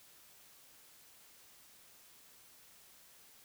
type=silence; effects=white hiss -61 dBFS RMS until 3.44 s